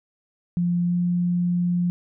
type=tone with pitch glide; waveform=sine; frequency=174.61 to 176.03 Hz; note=F3 to F3; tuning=0 to +14 cents; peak=-19 dBFS; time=0.57-1.9 s; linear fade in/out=0 ms; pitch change=+14 cents; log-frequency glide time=0.86-0.94 s; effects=none